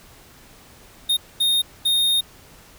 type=tone bursts at uneven times; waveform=square; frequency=3691 Hz; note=A#7; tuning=18 cents flat; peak=-17 dBFS; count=3; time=1.09-1.17 / 1.4-1.62 / 1.85-2.21 s; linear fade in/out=10 ms; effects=pink hiss -48 dBFS RMS until 2.78 s